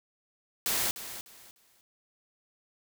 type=noise with echo; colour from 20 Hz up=white; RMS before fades=-29 dBFS; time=0.66-0.91 s; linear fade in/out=0 ms; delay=300 ms; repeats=3; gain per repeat=-12 dB; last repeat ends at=1.81 s; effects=none